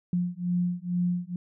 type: beating tone pair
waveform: sine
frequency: 176.1 / 178.3 Hz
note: F3 / F3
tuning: +15 / +36 cents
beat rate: 2.2 Hz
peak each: -28 dBFS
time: 0.13-1.36 s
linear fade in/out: 2 ms
effects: none